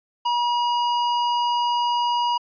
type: tone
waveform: square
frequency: 960 Hz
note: B5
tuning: 49 cents flat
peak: -20 dBFS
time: 0.25-2.38 s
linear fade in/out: 10 ms
effects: resampled to 11025 Hz